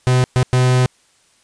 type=tone bursts at uneven times; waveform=45% pulse; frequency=126.8 Hz; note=B2; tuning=46 cents sharp; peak=-11 dBFS; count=3; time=0.07-0.24 / 0.36-0.43 / 0.53-0.86 s; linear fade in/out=0 ms; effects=white hiss -56 dBFS RMS until 1.43 s + resampled to 22050 Hz